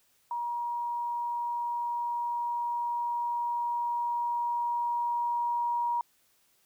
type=tone with level ramp; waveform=sine; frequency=952 Hz; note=A#5; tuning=36 cents sharp; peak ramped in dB=-30 to -26 dBFS; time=0.31-6.01 s; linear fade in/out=2 ms; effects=white hiss -68 dBFS RMS until 6.65 s